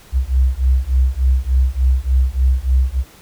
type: beating tone pair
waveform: sine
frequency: 63 / 66.4 Hz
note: B1 / C2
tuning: +35 / +26 cents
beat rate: 3.4 Hz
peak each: -15 dBFS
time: 0.12-3.04 s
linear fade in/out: 50 ms
effects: pink hiss -45 dBFS RMS until 3.21 s